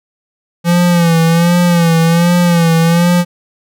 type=tone with vibrato; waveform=square; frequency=170 Hz; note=F3; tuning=46 cents flat; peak=-8 dBFS; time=0.64-3.25 s; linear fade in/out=50 ms; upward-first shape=sine; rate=1.3 Hz; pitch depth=61 cents each way; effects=none